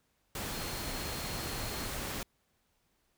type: tone in noise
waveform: sine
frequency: 4248 Hz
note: C8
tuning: 25 cents sharp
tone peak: -47 dBFS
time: 0.52-1.87 s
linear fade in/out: 2 ms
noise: pink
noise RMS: -38 dBFS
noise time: 0.35-2.23 s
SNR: -12 dB
effects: pink hiss -75 dBFS RMS until 3.17 s